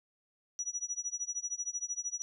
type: tone with tremolo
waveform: sine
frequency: 5850 Hz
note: F#8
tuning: 21 cents flat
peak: -31 dBFS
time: 0.59-2.22 s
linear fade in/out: 0 ms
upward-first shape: sine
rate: 13 Hz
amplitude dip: 95%
effects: none